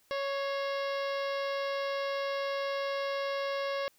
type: harmonic tone with a mistuned harmonic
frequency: 554.4 Hz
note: C#5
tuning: in tune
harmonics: 1 / 2 / 3 / 4 / 5 / 6 / 7 / 8 / 9 / 10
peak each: -32 / -38 / -42 / -44 / -46 / -48 / -49 / -50 / -51 / -52 dBFS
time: 0.11-3.88 s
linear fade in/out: 0 ms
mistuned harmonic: 4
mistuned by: -62 cents
effects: white hiss -67 dBFS RMS until 3.98 s